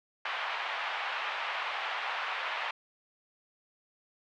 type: band-pass noise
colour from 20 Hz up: pink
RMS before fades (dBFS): -35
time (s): 0.25-2.71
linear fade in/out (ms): 5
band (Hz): 770 to 3100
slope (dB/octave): 24
effects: none